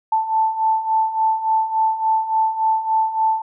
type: beating tone pair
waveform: sine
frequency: 880 / 883.5 Hz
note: A5 / A5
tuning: 0 / +7 cents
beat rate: 3.5 Hz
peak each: -22 / -17 dBFS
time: 0.12-3.42 s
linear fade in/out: 5 ms
effects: none